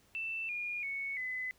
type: tone with pitch steps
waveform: sine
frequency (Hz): 2663 / 2428 / 2214 / 2018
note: E7 / D#7 / C#7 / B6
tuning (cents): +17 / -43 / -3 / +37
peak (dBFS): -35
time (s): 0.15-1.51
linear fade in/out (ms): 0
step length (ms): 340
effects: pink hiss -67 dBFS RMS until 1.58 s